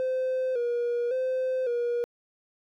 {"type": "tone with vibrato", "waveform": "triangle", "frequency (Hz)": 496.9, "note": "B4", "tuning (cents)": 11, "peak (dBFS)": -22, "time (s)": [0, 2.04], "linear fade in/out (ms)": 0, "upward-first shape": "square", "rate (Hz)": 0.9, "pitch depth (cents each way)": 66, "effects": ["tanh soft clip ceiling -20 dBFS"]}